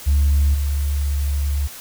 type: tone with level steps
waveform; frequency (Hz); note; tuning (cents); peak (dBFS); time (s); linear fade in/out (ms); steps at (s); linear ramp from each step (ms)
sine; 71.2; C#2; +47; -11 / -17; 0.06-1.68; 20; 0.54; 5
effects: tanh soft clip ceiling -10 dBFS + white hiss -37 dBFS RMS until 1.8 s